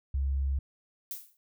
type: tone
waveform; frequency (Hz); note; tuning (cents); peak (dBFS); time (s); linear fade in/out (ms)
sine; 68.2; C#2; -28; -26; 0.14-0.59; 5
type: noise with exponential decay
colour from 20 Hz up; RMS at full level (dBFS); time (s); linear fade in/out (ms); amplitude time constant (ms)
violet; -34; 1.11-1.37; 1; 56
effects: none